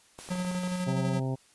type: noise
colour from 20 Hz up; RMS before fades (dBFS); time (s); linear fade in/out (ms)
white; -45; 0.18-0.85; 10
type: clicks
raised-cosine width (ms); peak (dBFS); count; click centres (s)
1; -29; 10; 0.189 / 0.289 / 0.319 / 0.354 / 0.401 / 0.449 / 0.514 / 0.548 / 0.635 / 0.676
type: tone with tremolo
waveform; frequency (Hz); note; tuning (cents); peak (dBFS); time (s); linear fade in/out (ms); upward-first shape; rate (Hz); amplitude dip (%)
square; 181.3; F#3; -35; -29; 0.3-1.2; 10; square; 12; 30
type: harmonic tone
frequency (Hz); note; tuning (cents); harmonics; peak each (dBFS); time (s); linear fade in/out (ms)
131.6; C3; +10; 1 / 2 / 3 / 4 / 5 / 6 / 7; -29 / -35 / -39 / -41 / -43 / -45 / -46; 0.86-1.36; 20
effects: white hiss -61 dBFS RMS until 1.54 s + resampled to 24000 Hz